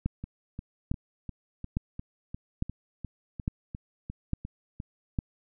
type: two click trains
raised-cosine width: 5 ms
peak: -24 / -15 dBFS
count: 14 / 7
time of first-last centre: 0.24-4.801 / 0.06-5.188 s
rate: 2.85 / 1.17 Hz
effects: none